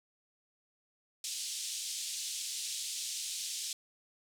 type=band-pass noise; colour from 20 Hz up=white; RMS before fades=-39 dBFS; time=1.24-3.73 s; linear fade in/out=2 ms; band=3100 to 8800 Hz; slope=24 dB/octave; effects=none